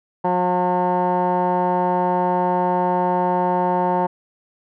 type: tone with low-pass filter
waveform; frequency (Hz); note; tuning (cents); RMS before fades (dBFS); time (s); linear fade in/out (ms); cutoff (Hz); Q
15% pulse; 180; F#3; -47; -19; 0.24-4.07; 10; 970; 8.4
effects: none